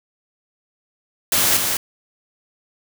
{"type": "noise with echo", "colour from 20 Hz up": "white", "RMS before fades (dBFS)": -17, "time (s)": [1.32, 1.57], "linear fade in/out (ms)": 2, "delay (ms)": 200, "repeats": 1, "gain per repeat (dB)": -4, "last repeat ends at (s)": 1.77, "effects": []}